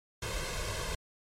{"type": "noise with comb filter", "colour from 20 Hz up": "pink", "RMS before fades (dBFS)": -35, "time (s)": [0.22, 0.95], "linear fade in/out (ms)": 5, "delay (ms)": 1.9, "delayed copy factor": 0.8, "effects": ["low-pass 9000 Hz 12 dB/octave", "MP3 64 kbps"]}